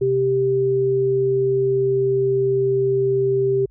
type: tone pair together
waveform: sine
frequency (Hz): 131 / 392.6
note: C3 / G4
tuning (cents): +2 / +3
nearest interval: octave + perfect fifth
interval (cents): 1901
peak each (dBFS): -25 / -16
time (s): 0.01-3.66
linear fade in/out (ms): 10
effects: added 54 Hz sine -48 dBFS peak until 3.7 s